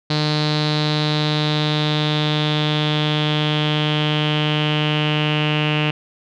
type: tone with low-pass filter sweep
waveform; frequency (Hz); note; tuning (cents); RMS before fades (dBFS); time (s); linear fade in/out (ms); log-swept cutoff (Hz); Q
sawtooth; 151.4; D#3; -47; -19; 0.1-5.91; 5; 4200 to 2800; 6.6
effects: none